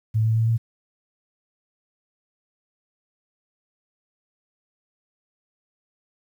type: tone with pitch steps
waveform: sine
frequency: 110 / 111.47 / 112.96 / 114.47 Hz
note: A2 / A2 / A2 / A#2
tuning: 0 / +23 / +46 / -31 cents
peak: -17 dBFS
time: 0.14-0.58 s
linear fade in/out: 20 ms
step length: 110 ms
effects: 9-bit